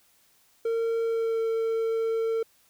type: tone with pitch glide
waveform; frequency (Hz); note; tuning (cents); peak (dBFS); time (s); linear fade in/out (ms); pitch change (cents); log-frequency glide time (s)
triangle; 457.2 to 451.4; A#4 to A4; -34 to +44; -22; 0.65-2.43; 5; -22; 1.03-1.42
effects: white hiss -63 dBFS RMS until 2.69 s